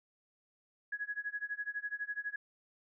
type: tone with tremolo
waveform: sine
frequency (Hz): 1673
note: G#6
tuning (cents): +12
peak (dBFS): -33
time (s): 0.92-2.36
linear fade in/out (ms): 5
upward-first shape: sine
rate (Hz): 12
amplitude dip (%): 95
effects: none